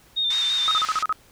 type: tone with vibrato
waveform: sine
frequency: 3650 Hz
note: A#7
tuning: 37 cents flat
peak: -20 dBFS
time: 0.16-0.83 s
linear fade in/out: 20 ms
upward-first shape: square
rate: 5.9 Hz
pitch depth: 29 cents each way
type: band-pass noise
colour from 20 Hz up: white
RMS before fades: -34 dBFS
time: 0.3-1.03 s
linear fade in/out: 5 ms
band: 1000 to 6100 Hz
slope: 24 dB/octave
type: tone bursts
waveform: sine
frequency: 1272 Hz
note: D#6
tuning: 38 cents sharp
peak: -19 dBFS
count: 7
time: 0.68-1.126 s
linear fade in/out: 0 ms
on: 32 ms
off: 37 ms
effects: pink hiss -54 dBFS RMS until 1.31 s